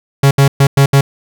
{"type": "tone bursts at uneven times", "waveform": "45% pulse", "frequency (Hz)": 138.59, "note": "C#3", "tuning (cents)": 0, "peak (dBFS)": -5, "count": 5, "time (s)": [[0.23, 0.31], [0.38, 0.48], [0.6, 0.67], [0.77, 0.86], [0.93, 1.01]], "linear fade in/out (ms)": 5, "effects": []}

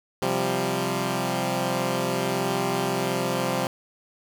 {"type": "chord", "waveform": "10% pulse", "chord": "C suspended fourth", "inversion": "none", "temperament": "equal", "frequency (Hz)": [130.81, 174.61, 196], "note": ["C3", "F3", "G3"], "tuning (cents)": [0, 0, 0], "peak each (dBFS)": -20, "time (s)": [0.22, 3.67], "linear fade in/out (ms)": 2, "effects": []}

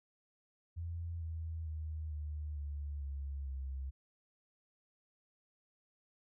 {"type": "tone with pitch steps", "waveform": "sine", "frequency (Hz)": [84.4, 81.2, 78.11, 75.15, 72.3, 69.55, 66.91], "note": ["E2", "E2", "D#2", "D2", "D2", "C#2", "C2"], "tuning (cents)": [41, -26, 7, 40, -27, 6, 39], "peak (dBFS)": -38, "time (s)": [0.76, 3.91], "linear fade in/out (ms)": 20, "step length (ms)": 450, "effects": []}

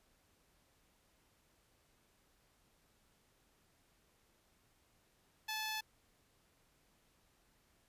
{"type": "tone", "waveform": "10% pulse", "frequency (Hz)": 867, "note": "A5", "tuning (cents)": -26, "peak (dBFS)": -30, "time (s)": [5.48, 5.81], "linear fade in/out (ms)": 10, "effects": ["pink hiss -73 dBFS RMS until 7.88 s", "resampled to 32000 Hz"]}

